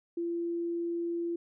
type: tone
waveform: sine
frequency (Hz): 340.8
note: F4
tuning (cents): -42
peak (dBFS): -30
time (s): 0.17-1.36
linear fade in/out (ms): 5
effects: none